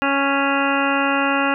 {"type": "harmonic tone with a mistuned harmonic", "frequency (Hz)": 277.2, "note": "C#4", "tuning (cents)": 0, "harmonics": [1, 2, 3, 4, 5, 6, 7, 9, 10], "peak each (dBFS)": [-22, -25, -24, -25, -23, -27, -30, -28, -27], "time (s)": [0.02, 1.54], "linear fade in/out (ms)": 0, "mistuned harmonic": 7, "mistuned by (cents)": 23, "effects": []}